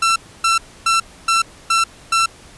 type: tone bursts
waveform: sawtooth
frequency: 1344 Hz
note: E6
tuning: 33 cents sharp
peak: -9 dBFS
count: 6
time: 0.02-2.26 s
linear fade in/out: 5 ms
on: 140 ms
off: 280 ms
effects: pink hiss -43 dBFS RMS until 2.57 s + resampled to 24000 Hz